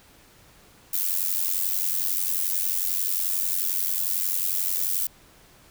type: noise with amplitude modulation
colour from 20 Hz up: violet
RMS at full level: -22 dBFS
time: 0.93-5.07 s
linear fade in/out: 5 ms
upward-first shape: sine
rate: 91.2 Hz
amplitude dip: 80%
effects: pink hiss -54 dBFS RMS until 5.7 s